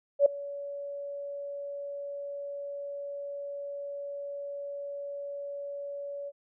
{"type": "tone with ADSR envelope", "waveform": "sine", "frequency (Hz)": 567, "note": "C#5", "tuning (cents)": 39, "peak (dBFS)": -14, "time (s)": [0.19, 6.32], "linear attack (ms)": 68, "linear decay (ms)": 5, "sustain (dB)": -21, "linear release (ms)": 42, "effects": []}